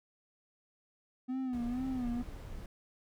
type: tone with vibrato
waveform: triangle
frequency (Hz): 250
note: B3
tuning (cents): +21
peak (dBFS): -31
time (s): 1.28-2.23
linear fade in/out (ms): 20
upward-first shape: sine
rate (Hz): 2.1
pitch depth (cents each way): 91
type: noise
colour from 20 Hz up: brown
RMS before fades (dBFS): -44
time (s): 1.53-2.66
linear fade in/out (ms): 2
effects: none